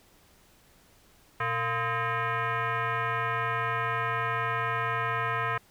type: tone with frequency modulation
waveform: sine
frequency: 120 Hz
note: B2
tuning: 49 cents flat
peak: -26 dBFS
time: 1.4-5.58 s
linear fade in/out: 5 ms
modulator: 576 Hz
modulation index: 3.2
effects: pink hiss -60 dBFS RMS until 5.7 s